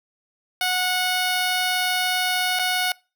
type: tone with dropouts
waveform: 10% pulse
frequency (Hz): 733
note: F#5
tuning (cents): -16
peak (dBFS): -12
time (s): 0.61-2.92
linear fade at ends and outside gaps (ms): 2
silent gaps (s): 2.59-2.594
effects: noise-tail reverb RT60 0.3 s tail -24 dB re dry